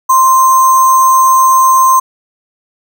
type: tone with sample-and-hold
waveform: sine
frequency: 1046 Hz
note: C6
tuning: 1 cent flat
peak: -4 dBFS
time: 0.09-2 s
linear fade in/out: 10 ms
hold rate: 7350 Hz
effects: none